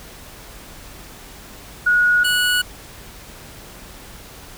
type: tone pair in turn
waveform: sine / 25% pulse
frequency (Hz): 1453 / 1467.3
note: F#6 / F#6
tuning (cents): -32 / -15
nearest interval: unison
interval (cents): 17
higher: second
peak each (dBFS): -12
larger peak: neither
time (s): 1.86-2.24 / 2.24-2.62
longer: neither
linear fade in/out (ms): 10
effects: added 48 Hz sine -46 dBFS peak until 4.57 s + pink hiss -40 dBFS RMS until 4.57 s